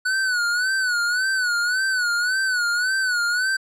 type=tone with vibrato; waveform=square; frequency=1480 Hz; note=F#6; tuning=in tune; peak=-20 dBFS; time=0.05-3.57 s; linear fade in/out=10 ms; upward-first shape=sine; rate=1.8 Hz; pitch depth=90 cents each way; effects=low-pass 9000 Hz 12 dB/octave